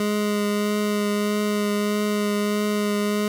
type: tone with vibrato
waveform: 25% pulse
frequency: 207.7 Hz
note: G#3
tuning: in tune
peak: -17 dBFS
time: 0-3.28 s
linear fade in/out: 2 ms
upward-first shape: triangle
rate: 1.6 Hz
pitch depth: 14 cents each way
effects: none